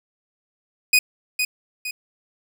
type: tone with echo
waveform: sawtooth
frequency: 2489 Hz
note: D#7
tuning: in tune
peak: -9 dBFS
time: 0.93-0.99 s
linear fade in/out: 5 ms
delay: 460 ms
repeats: 2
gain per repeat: -7 dB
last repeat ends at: 1.91 s
effects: none